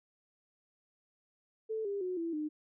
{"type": "tone with pitch steps", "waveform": "sine", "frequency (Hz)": [440, 401.2, 365.7, 333.5, 304], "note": ["A4", "G4", "F#4", "E4", "D#4"], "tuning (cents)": [0, 40, -20, 20, -40], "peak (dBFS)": -33, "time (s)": [1.69, 2.49], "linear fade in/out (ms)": 20, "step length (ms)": 160, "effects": []}